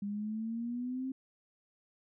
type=exponential sweep; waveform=sine; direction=up; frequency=200.3 to 266.1 Hz; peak=-34 dBFS; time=0.02-1.12 s; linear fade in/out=5 ms; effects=none